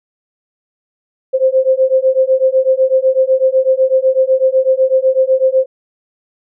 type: beating tone pair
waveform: sine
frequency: 520 / 528 Hz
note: C5 / C5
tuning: -11 / +16 cents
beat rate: 8 Hz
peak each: -12 dBFS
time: 1.33-5.66 s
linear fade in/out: 20 ms
effects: none